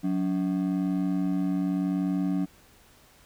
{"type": "ring-modulated tone", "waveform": "triangle", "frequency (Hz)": 233.1, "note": "A#3", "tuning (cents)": 0, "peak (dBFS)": -19, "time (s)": [0.03, 2.46], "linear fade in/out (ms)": 20, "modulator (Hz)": 50.4, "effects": ["pink hiss -57 dBFS RMS until 3.25 s"]}